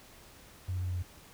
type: tone with pitch steps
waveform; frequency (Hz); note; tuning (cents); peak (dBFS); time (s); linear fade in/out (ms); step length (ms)
sine; 92 / 91.05 / 90.11 / 89.17; F#2 / F#2 / F#2 / F2; -9 / -27 / -45 / +37; -30; 0.68-1.028; 10; 87
effects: tanh soft clip ceiling -26 dBFS + pink hiss -55 dBFS RMS until 1.33 s